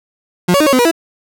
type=tone with pitch steps; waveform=30% pulse; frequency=178 / 564 / 307.3 / 554 / 255.2 / 482 / 330.4 Hz; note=F3 / C#5 / D#4 / C#5 / C4 / B4 / E4; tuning=+33 / +30 / -21 / -1 / -43 / -42 / +4 cents; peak=-6 dBFS; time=0.48-0.914 s; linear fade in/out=10 ms; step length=62 ms; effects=none